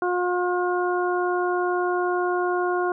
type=harmonic tone; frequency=357.8 Hz; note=F4; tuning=42 cents sharp; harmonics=1 / 2 / 3 / 4; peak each=-23 / -27 / -29 / -30 dBFS; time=0.02-2.92 s; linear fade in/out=2 ms; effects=none